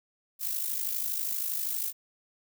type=noise with amplitude modulation; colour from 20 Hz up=violet; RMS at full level=-29 dBFS; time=0.39-1.93 s; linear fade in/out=50 ms; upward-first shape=sine; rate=52.5 Hz; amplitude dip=60%; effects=none